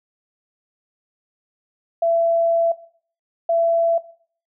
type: tone bursts at uneven times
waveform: sine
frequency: 670 Hz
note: E5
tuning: 28 cents sharp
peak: -15 dBFS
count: 2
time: 2.02-2.72 / 3.49-3.98 s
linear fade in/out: 5 ms
effects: noise-tail reverb RT60 0.5 s tail -17 dB re dry